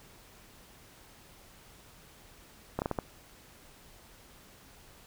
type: slowing click train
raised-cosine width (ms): 1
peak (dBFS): -16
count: 5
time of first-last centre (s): 2.79-2.988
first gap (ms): 29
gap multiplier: 1.37
effects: pink hiss -56 dBFS RMS until 5.06 s